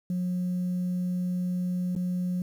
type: tone with dropouts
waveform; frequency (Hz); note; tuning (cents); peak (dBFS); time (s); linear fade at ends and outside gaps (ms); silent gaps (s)
sine; 180; F#3; -47; -24; 0.1-2.42; 2; 1.952-1.962
effects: tanh soft clip ceiling -24 dBFS + 9-bit